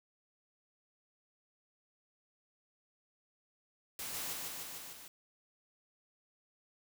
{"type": "noise with echo", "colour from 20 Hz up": "white", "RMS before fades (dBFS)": -42, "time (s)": [3.99, 4.33], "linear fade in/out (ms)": 2, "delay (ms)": 150, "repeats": 5, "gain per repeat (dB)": -2, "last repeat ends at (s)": 5.08, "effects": []}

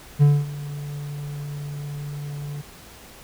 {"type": "tone with ADSR envelope", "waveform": "triangle", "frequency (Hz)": 145.1, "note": "D3", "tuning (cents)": -21, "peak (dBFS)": -8, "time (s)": [0.19, 2.62], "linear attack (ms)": 32, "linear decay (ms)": 230, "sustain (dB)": -19, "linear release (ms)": 13, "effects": ["pink hiss -45 dBFS RMS until 3.23 s"]}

